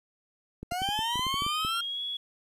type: clicks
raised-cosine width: 3 ms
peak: -25 dBFS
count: 12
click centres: 0.63 / 0.721 / 0.819 / 0.889 / 0.991 / 1.157 / 1.194 / 1.267 / 1.342 / 1.421 / 1.465 / 1.649 s
type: linear sweep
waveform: 40% pulse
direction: up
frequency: 691 to 1396.9 Hz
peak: -29 dBFS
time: 0.71-1.81 s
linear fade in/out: 5 ms
type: tone with pitch glide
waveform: sine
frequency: 3101 to 3362 Hz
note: G7 to G#7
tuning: -19 to +20 cents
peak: -31 dBFS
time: 0.82-2.17 s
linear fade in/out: 5 ms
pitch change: +139 cents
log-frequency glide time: 1.57-2.01 s
effects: resampled to 32000 Hz + 10-bit